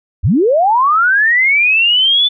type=linear sweep; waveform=sine; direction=up; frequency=56.8 to 3520 Hz; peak=-8 dBFS; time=0.23-2.29 s; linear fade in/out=20 ms; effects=none